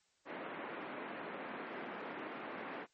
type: band-pass noise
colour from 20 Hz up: pink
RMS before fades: -45 dBFS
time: 0.25-2.87 s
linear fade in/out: 50 ms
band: 230 to 2300 Hz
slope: 24 dB/octave
effects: white hiss -75 dBFS RMS until 2.93 s + MP3 32 kbps